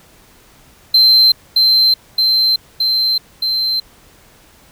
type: tone with echo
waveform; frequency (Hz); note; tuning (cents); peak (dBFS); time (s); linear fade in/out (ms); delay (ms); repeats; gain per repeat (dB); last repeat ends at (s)
triangle; 4110; C8; -32; -5; 0.94-1.32; 5; 620; 4; -2; 3.8
effects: pink hiss -47 dBFS RMS until 4.71 s